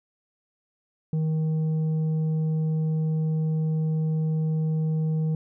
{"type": "tone with tanh clipping", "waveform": "sine", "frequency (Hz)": 157.6, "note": "D#3", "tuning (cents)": 23, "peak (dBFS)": -23, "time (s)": [1.13, 5.35], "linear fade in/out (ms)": 2, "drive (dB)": 5, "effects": []}